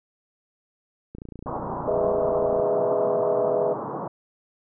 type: click train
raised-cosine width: 3 ms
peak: -25 dBFS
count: 43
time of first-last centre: 1.15-2.598 s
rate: 29 Hz
type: band-pass noise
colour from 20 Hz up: white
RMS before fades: -31 dBFS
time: 1.46-4.08 s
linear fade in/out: 5 ms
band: 120 to 1100 Hz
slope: 48 dB/octave
type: chord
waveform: sine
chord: E major seventh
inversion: first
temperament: just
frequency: 412 / 494.4 / 618.1 / 659.3 Hz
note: G#4 / B4 / D#5 / E5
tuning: -14 / +2 / -12 / 0 cents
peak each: -26 dBFS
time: 1.87-3.74 s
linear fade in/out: 10 ms
effects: none